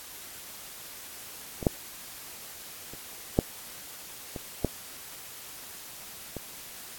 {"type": "clicks", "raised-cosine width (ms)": 2, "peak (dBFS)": [-21, -7, -29, -6, -21, -10, -22], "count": 7, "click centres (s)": [1.628, 1.668, 2.936, 3.389, 4.362, 4.647, 6.367], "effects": ["white hiss -44 dBFS RMS until 6.98 s", "AAC 64 kbps"]}